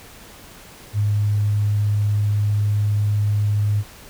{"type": "tone", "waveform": "sine", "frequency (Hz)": 103.83, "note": "G#2", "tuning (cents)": 0, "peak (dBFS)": -16, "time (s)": [0.93, 3.84], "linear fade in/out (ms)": 50, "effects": ["pink hiss -43 dBFS RMS until 4.09 s"]}